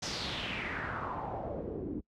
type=noise with low-pass filter sweep; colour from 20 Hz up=pink; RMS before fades=-37 dBFS; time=0.02-2.01 s; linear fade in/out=10 ms; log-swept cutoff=5800 to 270 Hz; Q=3.7; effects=noise-tail reverb RT60 0.1 s tail -25 dB re dry + high-pass 60 Hz 12 dB/octave